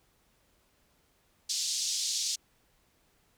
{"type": "band-pass noise", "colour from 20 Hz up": "white", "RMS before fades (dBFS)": -32, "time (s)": [1.49, 2.36], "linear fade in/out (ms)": 10, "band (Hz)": [3900, 6800], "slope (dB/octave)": 24, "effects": ["pink hiss -69 dBFS RMS until 3.37 s"]}